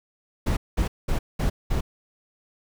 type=noise bursts; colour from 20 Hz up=brown; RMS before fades=-23 dBFS; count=5; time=0.46-1.81 s; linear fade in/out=10 ms; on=110 ms; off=200 ms; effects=none